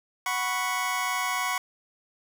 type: chord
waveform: 25% pulse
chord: F# suspended fourth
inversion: none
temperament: just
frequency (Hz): 740 / 986.7 / 1110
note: F#5 / B5 / C#6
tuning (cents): 0 / -2 / +2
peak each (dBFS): -29 / -27 / -26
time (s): 0.26-1.58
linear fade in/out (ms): 2
effects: none